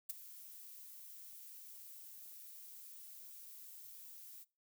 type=noise with ADSR envelope; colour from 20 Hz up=violet; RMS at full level=-37 dBFS; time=0.09-4.45 s; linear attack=11 ms; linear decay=13 ms; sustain=-17 dB; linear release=32 ms; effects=noise-tail reverb RT60 0.3 s tail -22 dB re dry